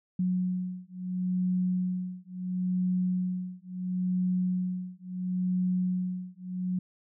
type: beating tone pair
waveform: sine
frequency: 182.2 / 182.93 Hz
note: F#3 / F#3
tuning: -26 / -19 cents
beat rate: 0.73 Hz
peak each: -30 dBFS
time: 0.19-6.79 s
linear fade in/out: 5 ms
effects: none